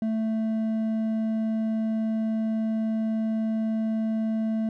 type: tone with hard clipping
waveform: sine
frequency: 220.9 Hz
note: A3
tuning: 7 cents sharp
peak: -25 dBFS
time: 0.02-4.69 s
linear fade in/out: 2 ms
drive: 5 dB
effects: none